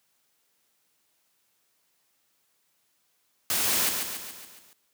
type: noise with echo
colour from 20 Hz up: white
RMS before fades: -26 dBFS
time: 3.5-3.89 s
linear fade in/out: 0 ms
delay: 140 ms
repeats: 6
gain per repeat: -5 dB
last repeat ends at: 4.73 s
effects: white hiss -71 dBFS RMS until 4.93 s + high-pass 100 Hz 12 dB/octave